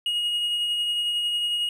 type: tone with tremolo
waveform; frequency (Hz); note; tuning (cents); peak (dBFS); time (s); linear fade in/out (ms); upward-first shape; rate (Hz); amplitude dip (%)
triangle; 2880; F#7; -47; -20; 0.06-1.69; 2; triangle; 11; 30
effects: none